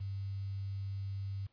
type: tone with quantisation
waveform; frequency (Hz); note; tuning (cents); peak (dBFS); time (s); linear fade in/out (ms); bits
sine; 98; G2; 0; -36; 0-1.47; 10; 10
effects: pink hiss -75 dBFS RMS until 1.52 s + resampled to 11025 Hz